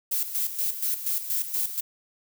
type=noise with tremolo; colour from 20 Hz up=violet; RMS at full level=-26 dBFS; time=0.11-1.81 s; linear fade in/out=10 ms; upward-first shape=square; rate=4.2 Hz; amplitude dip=65%; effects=none